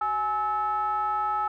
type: ring-modulated tone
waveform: triangle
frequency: 230 Hz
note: A#3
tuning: 23 cents flat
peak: -19 dBFS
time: 0.01-1.48 s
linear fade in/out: 5 ms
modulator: 1070 Hz
effects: none